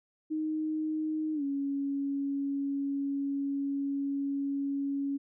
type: tone with pitch glide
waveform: sine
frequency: 311.1 to 278.8 Hz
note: D#4 to C#4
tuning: 0 to +10 cents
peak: -29 dBFS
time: 0.3-5.18 s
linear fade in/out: 20 ms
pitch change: -190 cents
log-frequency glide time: 1.34-1.43 s
effects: none